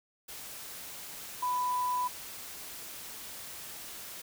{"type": "tone in noise", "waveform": "sine", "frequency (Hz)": 994, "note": "B5", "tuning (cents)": 11, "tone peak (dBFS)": -28, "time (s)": [1.42, 2.08], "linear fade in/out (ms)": 10, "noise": "white", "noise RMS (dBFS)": -44, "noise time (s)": [0.28, 4.22], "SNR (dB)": 13, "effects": []}